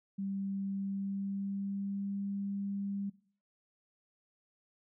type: tone with pitch glide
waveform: sine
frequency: 196 to 199.08 Hz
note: G3 to G3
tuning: 0 to +27 cents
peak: -34 dBFS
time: 0.18-3.1 s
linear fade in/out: 10 ms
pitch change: +27 cents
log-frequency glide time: 0.73-2.24 s
effects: noise-tail reverb RT60 0.5 s tail -20 dB re dry